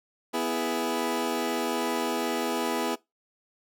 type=chord; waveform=20% pulse; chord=E major; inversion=second; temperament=equal; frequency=246.9 / 329.6 / 415.3 Hz; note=B3 / E4 / G#4; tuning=0 / 0 / 0 cents; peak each=-26 dBFS; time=0.33-2.96 s; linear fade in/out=20 ms; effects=noise-tail reverb RT60 0.2 s tail -22 dB re dry